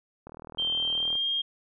click train, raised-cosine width 1 ms, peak -29 dBFS, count 36, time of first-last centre 0.27-1.154 s, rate 39.6 Hz
sine tone with pitch glide, 3151 to 3223 Hz, G7 to G7, +8 to +47 cents, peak -25 dBFS, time 0.58-1.42 s, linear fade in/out 10 ms, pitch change +39 cents, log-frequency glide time 0.91-1.29 s
effects none

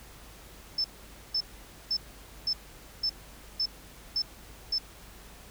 sine tone bursts, 5274 Hz, E8, in tune, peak -25 dBFS, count 8, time 0.78-4.784 s, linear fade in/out 5 ms, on 63 ms, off 500 ms, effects added 50 Hz sine -52 dBFS peak until 5.5 s + pink hiss -51 dBFS RMS until 5.5 s

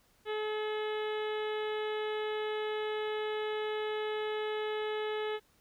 harmonic tone, 427.9 Hz, A4, 48 cents flat, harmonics 1 / 2 / 3 / 4 / 5 / 6 / 7 / 8 / 9, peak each -33 / -42 / -45 / -45 / -47 / -52 / -48 / -50 / -53 dBFS, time 0.25-5.4 s, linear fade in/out 50 ms, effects pink hiss -68 dBFS RMS until 5.6 s

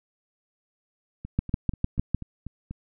two click trains, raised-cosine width 5 ms, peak -23 / -10 dBFS, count 7 / 6, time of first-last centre 1.25-2.71 / 1.39-2.146 s, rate 4.11 / 6.61 Hz, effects none

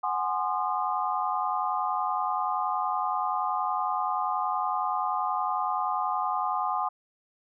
sine chord, Ab dominant seventh, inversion third, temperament equal with one note detuned, 740 / 830.6 / 1046.5 / 1218.2 Hz, Gb5 / Ab5 / C6 / Eb6, 0 / 0 / 0 / -37 cents, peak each -31 dBFS, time 0.03-6.89 s, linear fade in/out 10 ms, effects none

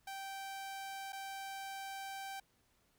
sawtooth tone with dropouts, 780 Hz, G5, 9 cents flat, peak -39 dBFS, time 0.07-2.4 s, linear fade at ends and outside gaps 5 ms, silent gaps 1.123-1.129 s, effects pink hiss -74 dBFS RMS until 2.98 s

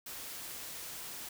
white noise, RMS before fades -44 dBFS, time 0.06-1.29 s, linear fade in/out 5 ms, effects none

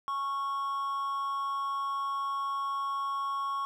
triangle tone with amplitude modulation, 1104 Hz, C#6, 7 cents flat, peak -26 dBFS, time 0.08-3.65 s, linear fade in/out 0 ms, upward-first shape sine, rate 268 Hz, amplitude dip 45%, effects none

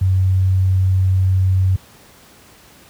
sine tone, 93.9 Hz, F#2, 26 cents sharp, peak -11 dBFS, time 0.01-1.76 s, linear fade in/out 5 ms, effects pink hiss -46 dBFS RMS until 2.89 s + high-pass 60 Hz 12 dB/octave

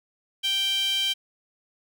sawtooth tone with high-pass filter, 784 Hz, G5, in tune, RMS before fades -25 dBFS, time 0.43-1.14 s, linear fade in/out 20 ms, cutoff 3000 Hz, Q 8.4, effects none

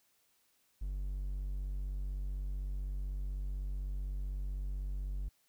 triangle tone, 47.94 Hz, G1, 38 cents flat, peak -33 dBFS, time 0.81-5.29 s, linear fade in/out 10 ms, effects white hiss -73 dBFS RMS until 5.48 s

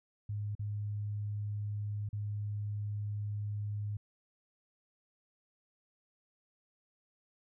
sine tone with dropouts, 103.83 Hz, G#2, in tune, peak -34 dBFS, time 0.29-3.97 s, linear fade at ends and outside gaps 5 ms, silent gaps 0.552-0.593 / 2.09-2.129 s, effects none

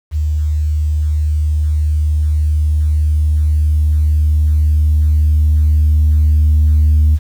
sine tone with level ramp, 76.1 Hz, D#2, 38 cents flat, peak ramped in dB -12 to -5 dBFS, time 0.11-7.19 s, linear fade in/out 50 ms, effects tanh soft clip ceiling -5 dBFS + 7-bit

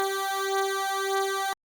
15% pulse beating tone pair, 388.8 / 390.5 Hz, G4 / G4, -14 / -7 cents, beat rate 1.7 Hz, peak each -22 dBFS, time 0-1.53 s, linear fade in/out 0 ms, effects Opus 24 kbps

